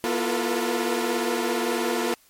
sawtooth tone cluster, 240.8 / 335.6 / 352.5 / 445 / 486.7 Hz, B3 / E4 / F4 / A4 / B4, -44 / +31 / +16 / +20 / -25 cents, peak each -25 / -29 / -24 / -25 / -27 dBFS, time 0.04-2.14 s, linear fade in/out 0 ms, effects white hiss -58 dBFS RMS until 2.29 s + MP3 64 kbps

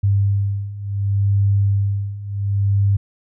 sine beating tone pair, 99.4 / 100.09 Hz, G2 / G2, +25 / +37 cents, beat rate 0.69 Hz, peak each -20 / -17 dBFS, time 0.03-2.97 s, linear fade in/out 10 ms, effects none

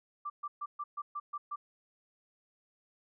sine tone bursts, 1174.7 Hz, D6, in tune, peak -35 dBFS, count 8, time 0.25-1.56 s, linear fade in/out 10 ms, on 50 ms, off 130 ms, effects none

